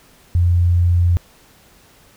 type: tone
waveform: sine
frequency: 87.31 Hz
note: F2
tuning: in tune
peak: -11 dBFS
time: 0.35-1.17 s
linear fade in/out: 0 ms
effects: pink hiss -50 dBFS RMS until 2.16 s